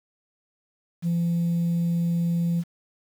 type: tone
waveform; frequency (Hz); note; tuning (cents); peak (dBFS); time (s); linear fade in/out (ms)
sine; 170.3; F3; -43; -19; 1.02-2.64; 50
effects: tanh soft clip ceiling -19 dBFS + 8-bit